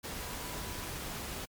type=tone in noise; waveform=sine; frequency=987.8 Hz; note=B5; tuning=in tune; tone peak=-50 dBFS; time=0.19-0.89 s; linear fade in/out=20 ms; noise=pink; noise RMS=-40 dBFS; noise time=0.03-1.46 s; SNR=-13 dB; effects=MP3 96 kbps